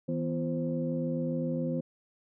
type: tone cluster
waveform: sine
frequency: 161.4 / 248.6 / 340.5 / 523 Hz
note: E3 / B3 / F4 / C5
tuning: -36 / +12 / -44 / -1 cents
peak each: -32 / -32 / -39 / -35 dBFS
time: 0.08-1.81 s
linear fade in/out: 10 ms
effects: tanh soft clip ceiling -18 dBFS